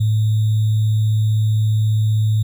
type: tone with sample-and-hold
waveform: sine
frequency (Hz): 108.1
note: A2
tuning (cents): -30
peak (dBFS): -13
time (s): 0-2.43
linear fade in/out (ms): 10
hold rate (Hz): 3675
effects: none